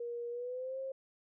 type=tone with pitch glide; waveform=sine; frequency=474.9 to 533.1 Hz; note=A#4 to C5; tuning=+32 to +32 cents; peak=-37 dBFS; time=0-0.92 s; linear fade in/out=5 ms; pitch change=+200 cents; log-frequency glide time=0.3-0.79 s; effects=none